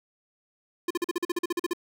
square tone bursts, 348.7 Hz, F4, 3 cents flat, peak -25 dBFS, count 13, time 0.88-1.734 s, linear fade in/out 5 ms, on 26 ms, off 43 ms, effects none

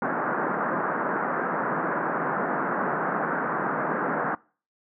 white band-pass noise, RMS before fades -27 dBFS, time 0.02-4.35 s, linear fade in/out 2 ms, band 150 to 1600 Hz, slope 48 dB/octave, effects noise-tail reverb RT60 0.4 s tail -24 dB re dry

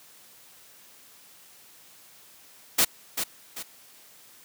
white noise with echo, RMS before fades -20 dBFS, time 2.78-2.85 s, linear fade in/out 10 ms, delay 390 ms, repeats 2, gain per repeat -8 dB, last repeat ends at 3.63 s, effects white hiss -53 dBFS RMS until 4.44 s + high-pass 100 Hz 12 dB/octave

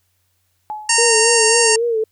sine tone with exponential decay, 851 Hz, G#5, 42 cents sharp, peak -21 dBFS, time 0.7-1.21 s, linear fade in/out 0 ms, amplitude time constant 110 ms
harmonic tone, 921 Hz, A#5, 21 cents flat, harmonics 1 / 2 / 3 / 5 / 6 / 7 / 8 / 9 / 10, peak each -21 / -21 / -21 / -21 / -21 / -21 / -21 / -21 / -21 dBFS, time 0.89-1.76 s, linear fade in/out 5 ms
sine tone with vibrato, 455.9 Hz, A#4, 39 cents flat, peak -15 dBFS, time 0.98-2.04 s, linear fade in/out 5 ms, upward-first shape sine, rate 3.7 Hz, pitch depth 76 cents each way
effects added 91 Hz sine -66 dBFS peak until 2.11 s + white hiss -66 dBFS RMS until 2.11 s

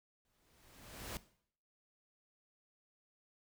pink noise with exponential growth, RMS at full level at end -42 dBFS, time 0.25-1.17 s, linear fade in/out 1 ms, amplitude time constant 200 ms, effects noise-tail reverb RT60 0.6 s tail -17 dB re dry

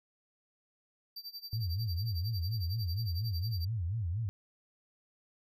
square tone with tremolo, 4664 Hz, D8, 13 cents flat, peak -40 dBFS, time 1.16-3.65 s, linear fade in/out 5 ms, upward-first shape sine, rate 11 Hz, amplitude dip 90%
sine tone with vibrato, 98 Hz, G2, in tune, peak -31 dBFS, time 1.53-4.29 s, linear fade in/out 0 ms, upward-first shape sine, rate 4.2 Hz, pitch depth 300 cents each way
effects none

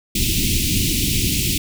pink band-stop noise, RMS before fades -19 dBFS, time 0.15-1.58 s, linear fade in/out 5 ms, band 350 to 2400 Hz, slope 48 dB/octave, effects none

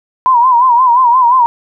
sine tone with vibrato, 987.8 Hz, B5, in tune, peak -5 dBFS, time 0.26-1.46 s, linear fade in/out 0 ms, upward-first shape sine, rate 5.7 Hz, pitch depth 99 cents each way, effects none

